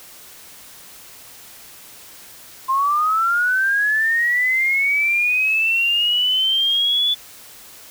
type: linear sweep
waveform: sine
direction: up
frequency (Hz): 1045 to 3471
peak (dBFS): -15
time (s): 2.68-7.15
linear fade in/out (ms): 20
effects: white hiss -42 dBFS RMS until 7.9 s